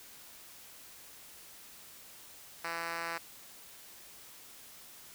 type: tone with band-pass filter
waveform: 5% pulse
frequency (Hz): 167.5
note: E3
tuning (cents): +28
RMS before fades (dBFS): -38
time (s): 2.64-3.18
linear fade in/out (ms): 5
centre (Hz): 1900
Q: 0.53
effects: white hiss -53 dBFS RMS until 5.14 s